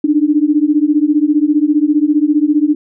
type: beating tone pair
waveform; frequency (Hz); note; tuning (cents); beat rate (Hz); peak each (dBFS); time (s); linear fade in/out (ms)
sine; 291.4 / 306.4; D4 / D#4; -13 / -27; 15; -12; 0.04-2.75; 5
effects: none